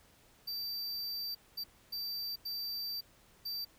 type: tone bursts at uneven times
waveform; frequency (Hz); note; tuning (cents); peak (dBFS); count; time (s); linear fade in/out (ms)
square; 4662; D8; -14; -37; 5; 0.47-1.35 / 1.57-1.64 / 1.92-2.36 / 2.45-3.01 / 3.45-3.65; 10
effects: pink hiss -64 dBFS RMS until 3.78 s